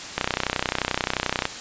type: click train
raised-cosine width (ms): 0.3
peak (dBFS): -5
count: 41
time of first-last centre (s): 0.18-1.454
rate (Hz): 31.4
effects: white hiss -35 dBFS RMS until 1.6 s + resampled to 16000 Hz